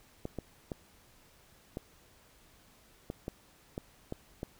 clicks, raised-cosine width 2 ms, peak -23 dBFS, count 9, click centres 0.254 / 0.387 / 0.718 / 1.771 / 3.101 / 3.281 / 3.779 / 4.124 / 4.431 s, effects pink hiss -62 dBFS RMS until 4.59 s

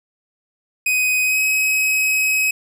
45% pulse tone with pitch glide, 2507 to 2545 Hz, D#7 to D#7, +12 to +39 cents, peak -15 dBFS, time 0.86-2.51 s, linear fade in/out 5 ms, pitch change +27 cents, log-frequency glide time 1.23-1.4 s, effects none

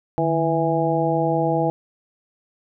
harmonic tone with a mistuned harmonic, 164.81 Hz, E3, in tune, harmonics 1 / 2 / 3 / 4 / 5, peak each -24 / -24 / -24 / -24 / -24 dBFS, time 0.18-1.7 s, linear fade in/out 0 ms, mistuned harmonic 1, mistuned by -120 cents, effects none

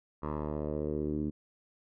10% pulse tone with low-pass filter sweep, 75.4 Hz, D2, 46 cents sharp, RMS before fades -34 dBFS, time 0.22-1.31 s, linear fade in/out 20 ms, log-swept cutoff 1100 to 270 Hz, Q 2.6, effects none

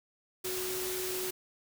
sine tone in noise, 370 Hz, F#4, in tune, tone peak -36 dBFS, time 0.44-1.31 s, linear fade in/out 10 ms, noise white, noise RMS -37 dBFS, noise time 0.44-1.31 s, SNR -2 dB, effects none

